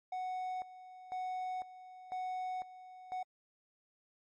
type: tone with tremolo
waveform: triangle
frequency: 740 Hz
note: F#5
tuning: in tune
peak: -34 dBFS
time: 0.12-3.23 s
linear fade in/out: 5 ms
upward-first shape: square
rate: 1 Hz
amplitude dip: 80%
effects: MP3 32 kbps